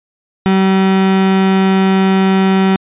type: tone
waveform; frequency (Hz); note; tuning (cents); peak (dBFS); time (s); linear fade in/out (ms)
35% pulse; 191.2; G3; -43; -7; 0.46-2.76; 0
effects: resampled to 8000 Hz